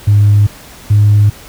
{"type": "tone pair in turn", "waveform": "sine", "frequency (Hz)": [103.1, 103.82], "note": ["G#2", "G#2"], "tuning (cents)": [-12, 0], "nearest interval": "unison", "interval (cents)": 12, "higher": "second", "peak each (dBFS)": -3, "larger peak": "neither", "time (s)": [[0.07, 0.47], [0.9, 1.3]], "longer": "neither", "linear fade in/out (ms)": 10, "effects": ["tanh soft clip ceiling -1 dBFS", "pink hiss -35 dBFS RMS until 1.48 s"]}